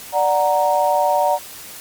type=chord; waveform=sine; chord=D augmented; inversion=none; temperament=equal; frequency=587.3 / 740 / 932.3 Hz; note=D5 / F#5 / A#5; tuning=0 / 0 / 0 cents; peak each=-18 dBFS; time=0.12-1.39 s; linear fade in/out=50 ms; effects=white hiss -36 dBFS RMS until 1.8 s + MP3 96 kbps